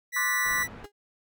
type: tone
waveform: 45% pulse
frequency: 1960 Hz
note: B6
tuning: 14 cents flat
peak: -25 dBFS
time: 0.12-0.68 s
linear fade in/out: 50 ms
type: chord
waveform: sine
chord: D dominant seventh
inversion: third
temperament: equal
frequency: 1046.5 / 1174.7 / 1480 / 1760 Hz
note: C6 / D6 / F#6 / A6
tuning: 0 / 0 / 0 / 0 cents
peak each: -36 / -34 / -36 / -34 dBFS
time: 0.16-0.63 s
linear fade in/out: 5 ms
type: low-pass noise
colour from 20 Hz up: pink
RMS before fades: -44 dBFS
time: 0.45-0.86 s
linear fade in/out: 5 ms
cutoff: 1800 Hz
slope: 12 dB/octave
type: tone with exponential decay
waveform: 35% pulse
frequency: 410.1 Hz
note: G#4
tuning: 22 cents flat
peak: -35 dBFS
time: 0.84-0.92 s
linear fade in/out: 5 ms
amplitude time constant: 17 ms
effects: none